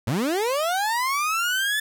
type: linear sweep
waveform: 30% pulse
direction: up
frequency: 97.5 to 1751 Hz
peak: -19 dBFS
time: 0.07-1.8 s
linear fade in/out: 5 ms
effects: none